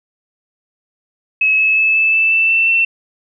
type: tone with pitch steps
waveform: sine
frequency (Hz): 2575 / 2591 / 2608 / 2625 / 2641 / 2658 / 2675 / 2692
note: E7 / E7 / E7 / E7 / E7 / E7 / E7 / E7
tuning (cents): -41 / -30 / -19 / -8 / +3 / +14 / +25 / +36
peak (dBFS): -10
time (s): 1.41-2.85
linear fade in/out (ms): 5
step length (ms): 180
effects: none